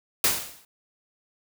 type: noise with exponential decay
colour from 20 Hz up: white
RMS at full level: -18 dBFS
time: 0.24-0.65 s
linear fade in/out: 2 ms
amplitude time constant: 88 ms
effects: none